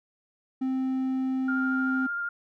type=tone; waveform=triangle; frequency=261.6 Hz; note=C4; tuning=in tune; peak=-23 dBFS; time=0.61-2.07 s; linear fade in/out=10 ms
type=tone with vibrato; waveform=sine; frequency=1403 Hz; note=F6; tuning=8 cents sharp; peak=-28 dBFS; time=1.48-2.29 s; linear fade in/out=5 ms; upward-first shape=sine; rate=13 Hz; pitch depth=12 cents each way
effects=none